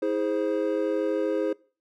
triangle chord, E augmented, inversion none, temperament equal with one note detuned, 322.3 / 415.3 / 523.3 Hz, E4 / G#4 / B#4, -39 / 0 / 0 cents, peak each -26 dBFS, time 0.02-1.53 s, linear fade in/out 5 ms, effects noise-tail reverb RT60 0.4 s tail -23 dB re dry

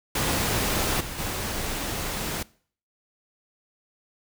pink noise with level steps, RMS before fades -25 / -35 / -30 dBFS, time 0.15-2.43 s, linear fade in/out 5 ms, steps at 1 / 1.18 s, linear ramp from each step 10 ms, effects noise-tail reverb RT60 0.5 s tail -22 dB re dry

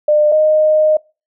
sine tone pair in turn, 601 / 617.2 Hz, D5 / D#5, +40 / -14 cents, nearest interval unison, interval 46 cents, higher second, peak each -8 dBFS, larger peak neither, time 0.08-0.32 / 0.32-0.97 s, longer second, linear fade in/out 5 ms, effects noise-tail reverb RT60 0.3 s tail -25 dB re dry

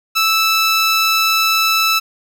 15% pulse tone, 1316 Hz, E6, 3 cents flat, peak -6 dBFS, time 0.15-2 s, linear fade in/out 20 ms, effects none

